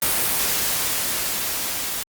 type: noise with level ramp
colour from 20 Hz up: white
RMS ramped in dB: -20 to -27 dBFS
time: 0.02-2.03 s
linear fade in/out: 2 ms
effects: Opus 32 kbps